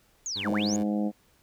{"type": "linear two-way sweep", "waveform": "sine", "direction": "down then up", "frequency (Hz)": [6920, 130, 6920], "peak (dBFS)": -30, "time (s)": [0.26, 0.76], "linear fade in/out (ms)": 0, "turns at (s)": 0.51}
{"type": "tone", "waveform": "15% pulse", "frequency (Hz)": 98, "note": "G2", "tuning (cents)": 0, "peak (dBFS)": -32, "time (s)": [0.35, 0.84], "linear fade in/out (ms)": 20}
{"type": "harmonic tone", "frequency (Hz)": 104.1, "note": "G#2", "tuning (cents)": 5, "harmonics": [2, 3, 4, 5, 6, 7, 8], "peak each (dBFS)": [-26, -31, -43, -36, -41, -40, -49], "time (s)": [0.43, 1.12], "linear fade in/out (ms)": 50}
{"effects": ["pink hiss -64 dBFS RMS until 1.42 s"]}